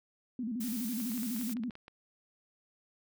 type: tone with vibrato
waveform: sine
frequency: 233.1 Hz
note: A#3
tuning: in tune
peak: -33 dBFS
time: 0.39-1.7 s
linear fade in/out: 2 ms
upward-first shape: square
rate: 12 Hz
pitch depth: 130 cents each way
type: noise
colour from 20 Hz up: blue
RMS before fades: -42 dBFS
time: 0.6-1.54 s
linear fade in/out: 10 ms
type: clicks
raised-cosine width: 0.3 ms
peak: -33 dBFS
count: 12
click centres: 1.001 / 1.118 / 1.178 / 1.232 / 1.364 / 1.413 / 1.496 / 1.569 / 1.636 / 1.708 / 1.754 / 1.881 s
effects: none